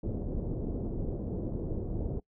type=low-pass noise; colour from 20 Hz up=pink; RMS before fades=-34 dBFS; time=0.03-2.2 s; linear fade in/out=5 ms; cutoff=490 Hz; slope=24 dB/octave; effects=noise-tail reverb RT60 0.1 s tail -23 dB re dry